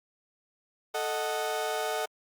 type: chord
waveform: 30% pulse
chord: D# diminished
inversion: second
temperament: equal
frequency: 440 / 622.3 / 740 Hz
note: A4 / D#5 / F#5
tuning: 0 / 0 / 0 cents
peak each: -31 dBFS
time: 0.94-2.06 s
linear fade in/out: 10 ms
effects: Opus 48 kbps